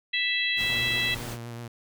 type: harmonic tone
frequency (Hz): 659.3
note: E5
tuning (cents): 0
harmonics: 3 / 4 / 5 / 6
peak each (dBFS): -28 / -29 / -30 / -31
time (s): 0.13-1.15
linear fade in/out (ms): 10
type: noise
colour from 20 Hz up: pink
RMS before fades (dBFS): -38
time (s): 0.56-1.38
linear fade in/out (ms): 50
type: tone with vibrato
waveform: sawtooth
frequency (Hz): 118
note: A#2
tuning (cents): +22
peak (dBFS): -32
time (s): 0.69-1.68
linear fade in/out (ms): 5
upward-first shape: triangle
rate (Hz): 7.9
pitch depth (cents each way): 31
effects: none